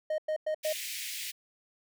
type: tone bursts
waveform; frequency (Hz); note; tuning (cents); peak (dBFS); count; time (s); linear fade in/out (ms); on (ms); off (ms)
triangle; 620; D#5; -6; -26; 4; 0.1-0.728; 5; 82; 100
type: high-pass noise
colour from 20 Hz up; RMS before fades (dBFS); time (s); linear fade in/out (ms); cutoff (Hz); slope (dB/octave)
pink; -38; 0.63-1.32; 20; 2000; 48
effects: none